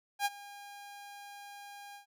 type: tone with ADSR envelope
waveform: sawtooth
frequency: 810 Hz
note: G#5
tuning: 43 cents flat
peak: -23 dBFS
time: 0.19-2.06 s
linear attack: 65 ms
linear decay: 33 ms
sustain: -20 dB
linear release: 110 ms
effects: none